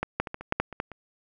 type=clicks; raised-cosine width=0.5 ms; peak=-12 / -9 / -19 / -18 / -24 / -8 / -8 / -24 / -13 / -26 dBFS; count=10; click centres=0.03 / 0.2 / 0.272 / 0.344 / 0.41 / 0.524 / 0.6 / 0.727 / 0.801 / 0.917 s; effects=none